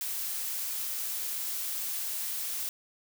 blue noise, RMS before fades -34 dBFS, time 0.01-2.69 s, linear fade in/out 0 ms, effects none

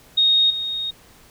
sine tone with level steps, 3726 Hz, A#7, 2 cents flat, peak -13 / -23 dBFS, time 0.17-0.91 s, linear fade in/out 10 ms, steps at 0.5 s, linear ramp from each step 5 ms, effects pink hiss -50 dBFS RMS until 1.3 s

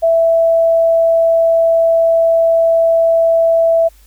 sine tone, 661 Hz, E5, 5 cents sharp, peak -8 dBFS, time 0.02-3.89 s, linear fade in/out 20 ms, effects added 50 Hz sine -43 dBFS peak until 4.06 s + white hiss -51 dBFS RMS until 4.06 s

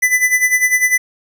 square tone with tremolo, 2000 Hz, B6, 21 cents sharp, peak -9 dBFS, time 0.02-0.98 s, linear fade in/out 10 ms, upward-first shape sine, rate 10 Hz, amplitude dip 75%, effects none

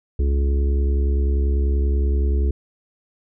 harmonic tone with a mistuned harmonic, 70.4 Hz, C#2, 27 cents sharp, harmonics 1 / 3 / 4 / 5 / 6, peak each -16 / -34 / -36 / -32 / -33 dBFS, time 0.19-2.51 s, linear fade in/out 5 ms, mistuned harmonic 1, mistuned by -63 cents, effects none

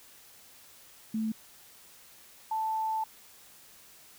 sine tone pair in turn, 220 / 880 Hz, A3 / A5, 0 / 0 cents, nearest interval 2 octaves, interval 2400 cents, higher second, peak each -28 dBFS, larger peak neither, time 1.14-1.32 / 2.51-3.04 s, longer second, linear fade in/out 5 ms, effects white hiss -55 dBFS RMS until 4.18 s

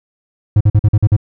triangle tone bursts, 104.9 Hz, G#2, 18 cents sharp, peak -4 dBFS, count 7, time 0.56-1.165 s, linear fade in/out 5 ms, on 47 ms, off 46 ms, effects none

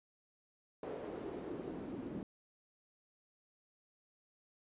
pink noise with band-pass filter sweep, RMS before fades -44 dBFS, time 0.83-2.23 s, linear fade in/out 2 ms, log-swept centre 470 to 260 Hz, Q 2.4, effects resampled to 8000 Hz

